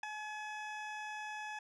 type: tone with ADSR envelope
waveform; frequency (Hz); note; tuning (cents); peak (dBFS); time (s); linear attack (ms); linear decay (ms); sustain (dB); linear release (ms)
20% pulse; 850; G#5; +40; -28; 0.03-1.59; 5; 3; -8; 4
effects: low-pass 5000 Hz 12 dB/octave